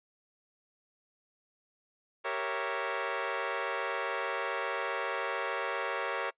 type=chord; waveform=15% pulse; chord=G diminished seventh; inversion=none; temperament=equal; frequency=392 / 466.2 / 554.4 / 659.3 Hz; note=G4 / Bb4 / Db5 / Fb5; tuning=0 / 0 / 0 / 0 cents; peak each=-33 / -30 / -29 / -33 dBFS; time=2.24-6.31 s; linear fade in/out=20 ms; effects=noise-tail reverb RT60 0.1 s tail -24 dB re dry + resampled to 8000 Hz